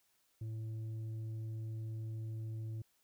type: tone with tanh clipping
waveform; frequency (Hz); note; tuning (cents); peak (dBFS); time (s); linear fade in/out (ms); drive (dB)
sine; 110.8; A2; +13; -40; 0.41-2.82; 5; 5
effects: white hiss -75 dBFS RMS until 3.03 s